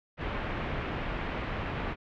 pink low-pass noise, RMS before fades -34 dBFS, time 0.17-1.96 s, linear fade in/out 50 ms, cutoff 2700 Hz, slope 24 dB/octave, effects none

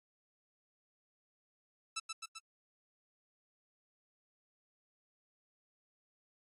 10% pulse tone with echo, 1318.5 Hz, E6, in tune, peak -28 dBFS, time 1.96-2 s, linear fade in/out 10 ms, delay 130 ms, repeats 3, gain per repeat -3 dB, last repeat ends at 2.39 s, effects AAC 32 kbps

